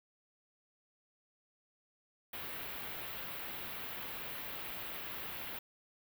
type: band-stop noise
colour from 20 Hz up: white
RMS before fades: -43 dBFS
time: 2.33-5.59 s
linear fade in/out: 5 ms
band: 3400 to 15000 Hz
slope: 24 dB/octave
effects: none